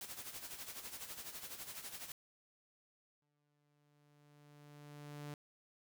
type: noise with tremolo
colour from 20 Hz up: white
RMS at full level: -46 dBFS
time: 0.01-2.12 s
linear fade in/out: 2 ms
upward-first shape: sine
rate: 12 Hz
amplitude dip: 65%
type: tone with exponential growth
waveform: sawtooth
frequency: 146.6 Hz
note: D3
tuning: 3 cents flat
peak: -40 dBFS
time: 3.22-5.34 s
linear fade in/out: 2 ms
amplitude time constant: 460 ms
effects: none